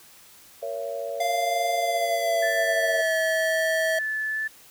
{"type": "chord", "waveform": "sine", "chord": "A# diminished", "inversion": "none", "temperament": "just", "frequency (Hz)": [466.2, 559.4, 671.3], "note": ["A#4", "C#5", "E5"], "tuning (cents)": [0, 16, 31], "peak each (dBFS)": [-35, -31, -33], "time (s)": [0.62, 3.02], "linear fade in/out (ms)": 10}
{"type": "tone with pitch glide", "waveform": "square", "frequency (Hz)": [694, 643.8], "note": ["F5", "E5"], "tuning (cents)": [-11, -41], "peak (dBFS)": -24, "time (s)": [1.2, 3.99], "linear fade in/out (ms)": 5, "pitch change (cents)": -130, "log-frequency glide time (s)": [1.74, 3.16]}
{"type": "tone with vibrato", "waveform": "sine", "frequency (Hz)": 1752, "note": "A6", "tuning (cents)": -8, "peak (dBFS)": -25, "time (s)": [2.42, 4.48], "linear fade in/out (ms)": 10, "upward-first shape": "sine", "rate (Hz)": 0.98, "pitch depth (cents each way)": 14}
{"effects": ["white hiss -51 dBFS RMS until 4.7 s"]}